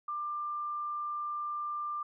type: tone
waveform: sine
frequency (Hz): 1190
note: D6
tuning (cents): +22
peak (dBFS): -33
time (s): 0.08-2.03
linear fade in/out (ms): 5
effects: none